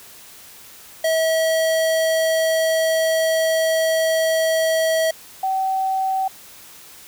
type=tone pair in turn; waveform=square / sine; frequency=645 / 765 Hz; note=E5 / G5; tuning=-38 / -42 cents; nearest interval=minor third; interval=296 cents; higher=second; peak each=-17 / -18 dBFS; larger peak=first; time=1.04-5.11 / 5.43-6.28 s; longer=first; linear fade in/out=5 ms; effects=white hiss -43 dBFS RMS until 7.07 s